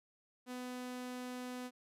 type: tone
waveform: sawtooth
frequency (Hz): 250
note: B3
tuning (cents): +21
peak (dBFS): -38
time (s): 0.46-1.71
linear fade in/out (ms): 50
effects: resampled to 32000 Hz